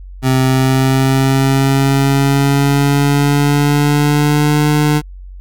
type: tone with pitch glide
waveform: 25% pulse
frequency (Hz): 130.81 to 149.4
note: C3 to D3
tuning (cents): 0 to +30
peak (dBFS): -6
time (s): 0.22-5.02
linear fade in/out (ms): 50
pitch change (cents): +230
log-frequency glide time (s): 0.43-4.64
effects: added 46 Hz sine -29 dBFS peak until 5.4 s